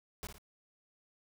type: noise with echo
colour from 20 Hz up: pink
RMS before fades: -42 dBFS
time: 0.23-0.27 s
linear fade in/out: 0 ms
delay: 56 ms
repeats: 2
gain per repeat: -7 dB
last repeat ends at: 0.382 s
effects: none